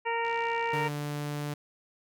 harmonic tone, 463.1 Hz, A#4, 11 cents flat, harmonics 1 / 2 / 3 / 4 / 5 / 6, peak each -33 / -30 / -42 / -36 / -37 / -41 dBFS, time 0.05-0.89 s, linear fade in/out 20 ms
click train, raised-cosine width 0.2 ms, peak -29 dBFS, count 41, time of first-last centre 0.25-0.878 s, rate 63.7 Hz
sawtooth tone, 146.83 Hz, D3, in tune, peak -28 dBFS, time 0.73-1.54 s, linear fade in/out 5 ms
effects none

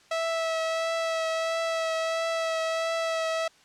sawtooth tone with vibrato, 653 Hz, E5, 17 cents flat, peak -22 dBFS, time 0.11-3.48 s, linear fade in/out 5 ms, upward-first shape triangle, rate 1.5 Hz, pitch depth 19 cents each way, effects white hiss -58 dBFS RMS until 3.64 s + low-pass 6000 Hz 12 dB/octave

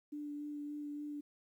sine tone with vibrato, 293.7 Hz, D4, in tune, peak -40 dBFS, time 0.12-1.21 s, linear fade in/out 10 ms, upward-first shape sine, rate 3.5 Hz, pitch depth 13 cents each way, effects 12-bit

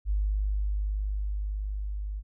sine tone with level ramp, 50.8 Hz, G#1, 38 cents flat, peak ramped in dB -23 to -31 dBFS, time 0.05-2.23 s, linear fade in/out 50 ms, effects none

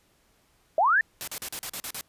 sine linear sweep, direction up, 595 to 1833 Hz, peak -18 dBFS, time 0.78-1.01 s, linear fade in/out 2 ms
white noise bursts, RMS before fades -34 dBFS, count 8, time 1.21-2.01 s, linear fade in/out 0 ms, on 65 ms, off 40 ms
effects pink hiss -65 dBFS RMS until 2.08 s + resampled to 32000 Hz

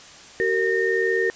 sine tone cluster, 380.3 / 461.2 / 1833 Hz, F#4 / A#4 / A#6, +48 / -19 / -30 cents, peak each -23 dBFS, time 0.4-1.3 s, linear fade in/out 0 ms, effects white hiss -44 dBFS RMS until 1.35 s + resampled to 16000 Hz

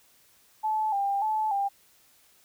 sine tone with vibrato, 830.6 Hz, G#5, in tune, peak -24 dBFS, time 0.63-1.69 s, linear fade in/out 20 ms, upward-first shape square, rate 1.7 Hz, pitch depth 73 cents each way, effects white hiss -61 dBFS RMS until 2.44 s

